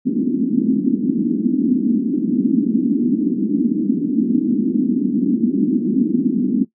pink band-pass noise, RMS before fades -17 dBFS, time 0.05-6.65 s, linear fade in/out 20 ms, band 210 to 300 Hz, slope 48 dB/octave, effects noise-tail reverb RT60 0.1 s tail -17 dB re dry

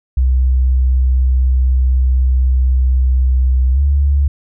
sine tone with pitch glide, 64 to 70.6 Hz, C2 to C#2, -38 to +32 cents, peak -9 dBFS, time 0.17-4.28 s, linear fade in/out 5 ms, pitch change +170 cents, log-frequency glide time 3.73-3.8 s, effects none

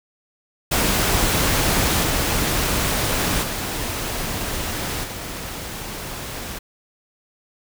pink noise with level steps, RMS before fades -19 / -21 / -26 / -31 dBFS, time 0.71-6.59 s, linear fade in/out 10 ms, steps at 2.02 / 3.42 / 5.03 s, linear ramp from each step 20 ms, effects none

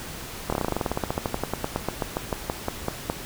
slowing click train, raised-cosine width 1 ms, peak -10 dBFS, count 30, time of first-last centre 0.5-3.099 s, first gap 25 ms, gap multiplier 1.08, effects pink hiss -37 dBFS RMS until 3.25 s

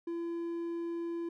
triangle tone, 338.4 Hz, E4, 45 cents sharp, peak -32 dBFS, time 0.07-1.29 s, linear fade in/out 5 ms, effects none

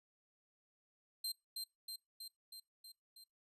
sawtooth tone with echo, 4150 Hz, C8, 15 cents flat, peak -35 dBFS, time 1.24-1.32 s, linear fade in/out 5 ms, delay 320 ms, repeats 6, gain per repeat -3 dB, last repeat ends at 3.24 s, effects noise-tail reverb RT60 0.2 s tail -23 dB re dry + resampled to 32000 Hz

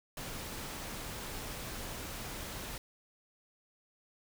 pink noise, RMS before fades -42 dBFS, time 0.17-2.78 s, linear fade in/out 2 ms, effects none

